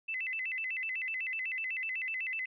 sine tone with vibrato, 2319 Hz, D7, 22 cents flat, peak -33 dBFS, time 0.08-2.46 s, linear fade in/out 10 ms, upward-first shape square, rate 8 Hz, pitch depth 230 cents each way, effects none

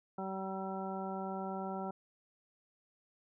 harmonic tone, 191.4 Hz, G3, 41 cents flat, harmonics 1 / 2 / 3 / 4 / 5 / 7, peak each -41 / -44 / -46 / -42 / -47 / -48 dBFS, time 0.18-1.91 s, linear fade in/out 5 ms, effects none

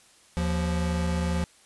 square tone pair together, 77.9 / 174.38 Hz, D#2 / F3, +3 / -2 cents, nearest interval octave + major second, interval 1395 cents, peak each -28 dBFS, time 0.37-1.44 s, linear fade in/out 0 ms, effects white hiss -57 dBFS RMS until 1.65 s + resampled to 24000 Hz

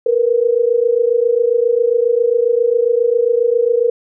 sine tone pair together, 460.6 / 488 Hz, A#4 / B4, -21 / -21 cents, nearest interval minor second, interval 100 cents, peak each -14 dBFS, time 0.06-3.9 s, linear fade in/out 5 ms, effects none

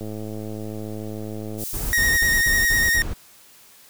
click train, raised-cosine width 2 ms, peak -20 dBFS, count 175, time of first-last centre 0.01-1.636 s, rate 107 Hz
white high-pass noise, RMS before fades -31 dBFS, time 1.57-2.99 s, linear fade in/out 50 ms, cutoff 6900 Hz, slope 12 dB/octave
brown noise bursts, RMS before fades -27 dBFS, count 6, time 1.73-3.14 s, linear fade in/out 10 ms, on 200 ms, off 42 ms
45% pulse tone with vibrato, 1864.7 Hz, A#6, in tune, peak -17 dBFS, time 1.93-3.02 s, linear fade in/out 0 ms, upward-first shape square, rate 10 Hz, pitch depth 21 cents each way
effects white hiss -50 dBFS RMS until 3.89 s

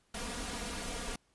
pink noise with comb filter, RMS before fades -39 dBFS, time 0.14-1.16 s, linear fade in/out 5 ms, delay 4.2 ms, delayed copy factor +0.8, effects pink hiss -72 dBFS RMS until 1.34 s + resampled to 24000 Hz

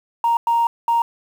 sine tone bursts at uneven times, 932.3 Hz, A#5, in tune, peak -13 dBFS, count 3, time 0.24-0.37 / 0.47-0.67 / 0.88-1.02 s, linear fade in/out 2 ms, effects tanh soft clip ceiling -10 dBFS + 7-bit

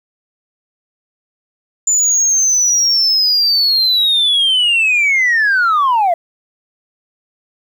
sine linear sweep, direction down, 7080 to 656 Hz, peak -8 dBFS, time 1.87-6.14 s, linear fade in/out 5 ms, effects tanh soft clip ceiling -8 dBFS + 8-bit

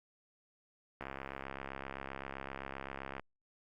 click train, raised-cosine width 0.5 ms, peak -26 dBFS, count 149, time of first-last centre 1.01-3.196 s, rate 67.7 Hz, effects Opus 48 kbps

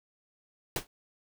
pink noise with exponential decay, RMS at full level -27 dBFS, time 0.76-0.87 s, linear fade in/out 2 ms, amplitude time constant 23 ms, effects none

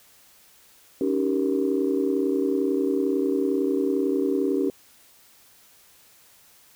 sine chord, Eb dominant seventh, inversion third, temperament just, 280 / 311.1 / 388.9 / 466.7 Hz, Db4 / Eb4 / G4 / Bb4, +18 / 0 / -14 / +2 cents, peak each -24 / -29 / -24 / -29 dBFS, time 1.01-4.7 s, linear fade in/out 2 ms, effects tanh soft clip ceiling -11 dBFS + white hiss -55 dBFS RMS until 6.75 s

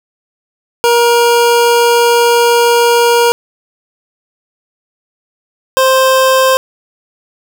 25% pulse tone pair in turn, 473 / 524.2 Hz, A#4 / C5, +25 / +3 cents, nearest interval major second, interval 178 cents, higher second, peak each -3 dBFS, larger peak neither, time 0.84-3.32 / 5.77-6.57 s, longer first, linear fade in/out 0 ms, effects none

